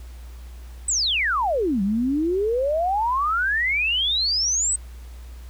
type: exponential two-way sweep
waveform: sine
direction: down then up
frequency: 8372 to 189.1 to 8320 Hz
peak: -19 dBFS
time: 0.88-4.76 s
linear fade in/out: 5 ms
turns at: 1.82 s
effects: added 60 Hz sine -36 dBFS peak until 5.49 s + pink hiss -52 dBFS RMS until 5.49 s